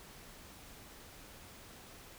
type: silence
effects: pink hiss -54 dBFS RMS until 2.18 s